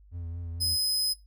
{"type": "tone with vibrato", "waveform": "triangle", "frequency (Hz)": 85, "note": "F2", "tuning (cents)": -46, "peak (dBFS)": -32, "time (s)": [0.11, 0.78], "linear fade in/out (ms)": 50, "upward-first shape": "triangle", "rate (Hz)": 4.4, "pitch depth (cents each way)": 44}
{"type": "tone", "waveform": "sawtooth", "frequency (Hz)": 5050, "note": "D#8", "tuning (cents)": 25, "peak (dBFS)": -23, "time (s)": [0.6, 1.14], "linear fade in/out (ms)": 20}
{"effects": ["noise-tail reverb RT60 0.2 s tail -18 dB re dry", "added 50 Hz sine -52 dBFS peak until 1.26 s"]}